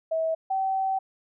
sine tone pair in turn, 646 / 768.2 Hz, E5 / G5, -35 / -35 cents, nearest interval minor third, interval 300 cents, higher second, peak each -23 dBFS, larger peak neither, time 0.11-0.35 / 0.5-0.99 s, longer second, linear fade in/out 10 ms, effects none

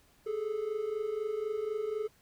triangle tone pair together, 411.4 / 435.4 Hz, G#4 / A4, -16 / -18 cents, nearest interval minor second, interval 98 cents, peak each -35 / -31 dBFS, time 0.26-2.08 s, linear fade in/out 10 ms, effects pink hiss -65 dBFS RMS until 2.21 s

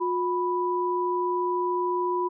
sine tone pair together, 358.6 / 987.8 Hz, F4 / B5, +46 / 0 cents, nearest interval octave + tritone, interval 1754 cents, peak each -26 dBFS, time 0-2.29 s, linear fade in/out 20 ms, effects none

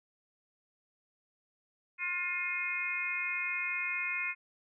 harmonic tone, 355.4 Hz, F4, 30 cents sharp, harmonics 3 / 4 / 5 / 6 / 7, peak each -45 / -43 / -44 / -35 / -35 dBFS, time 1.98-4.35 s, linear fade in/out 50 ms, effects none

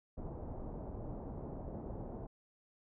pink low-pass noise, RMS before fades -44 dBFS, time 0.17-2.27 s, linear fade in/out 10 ms, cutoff 770 Hz, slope 24 dB/octave, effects none

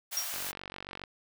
white high-pass noise, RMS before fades -37 dBFS, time 0.11-0.52 s, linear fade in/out 20 ms, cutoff 560 Hz, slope 48 dB/octave
sine tone with exponential decay, 5620 Hz, F8, 10 cents sharp, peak -25 dBFS, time 0.17-0.33 s, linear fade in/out 2 ms, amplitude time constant 33 ms
click train, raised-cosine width 0.3 ms, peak -24 dBFS, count 34, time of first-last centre 0.34-1.038 s, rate 47.3 Hz
effects none

